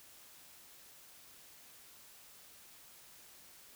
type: silence
effects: white hiss -58 dBFS RMS until 3.75 s